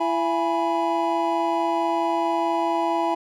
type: tone cluster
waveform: triangle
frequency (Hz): 335.5 / 674 / 832 / 982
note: E4 / E5 / G#5 / B5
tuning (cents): +31 / +38 / +3 / -10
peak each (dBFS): -24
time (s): 0-3.15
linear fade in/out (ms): 10
effects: none